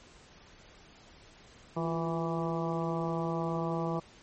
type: harmonic tone with a mistuned harmonic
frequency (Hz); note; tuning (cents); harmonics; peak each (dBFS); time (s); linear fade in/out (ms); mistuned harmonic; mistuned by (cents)
164.81; E3; 0; 1 / 2 / 3 / 4 / 5 / 6 / 7; -33 / -36 / -38 / -39 / -40 / -41 / -41; 1.76-4; 10; 2; +59
effects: pink hiss -56 dBFS RMS until 4.22 s + MP3 32 kbps